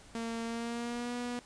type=tone with pitch glide; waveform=sawtooth; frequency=229.5 to 243.1 Hz; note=A#3 to B3; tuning=-27 to -27 cents; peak=-31 dBFS; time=0.15-1.39 s; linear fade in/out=0 ms; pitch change=+100 cents; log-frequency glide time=0.44-1.14 s; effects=pink hiss -56 dBFS RMS until 1.45 s + resampled to 22050 Hz